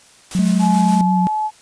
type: noise with tremolo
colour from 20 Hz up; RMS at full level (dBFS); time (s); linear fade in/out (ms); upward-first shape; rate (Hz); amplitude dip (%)
white; -30; 0.31-1.01; 2; square; 7; 25
type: tone with vibrato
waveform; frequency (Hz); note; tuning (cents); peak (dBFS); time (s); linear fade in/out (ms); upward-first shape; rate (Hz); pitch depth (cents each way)
sine; 183.5; F#3; -14; -14; 0.35-1.27; 0; sine; 5.5; 19
type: tone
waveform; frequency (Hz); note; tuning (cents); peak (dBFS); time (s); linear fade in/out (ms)
triangle; 213.5; G#3; +48; -15; 0.39-1.01; 0
type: tone with pitch glide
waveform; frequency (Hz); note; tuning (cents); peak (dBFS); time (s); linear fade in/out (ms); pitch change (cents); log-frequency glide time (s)
sine; 850 to 858.9; G#5 to A5; +40 to -42; -17; 0.59-1.51; 50; +18; 0.82-0.94
effects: white hiss -48 dBFS RMS until 1.61 s + resampled to 22050 Hz